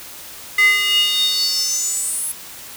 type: tone with high-pass filter sweep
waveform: square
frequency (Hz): 409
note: G#4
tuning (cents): -26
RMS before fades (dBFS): -18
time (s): 0.58-2.32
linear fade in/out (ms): 5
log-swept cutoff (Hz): 1900 to 11000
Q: 8
effects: white hiss -36 dBFS RMS until 2.76 s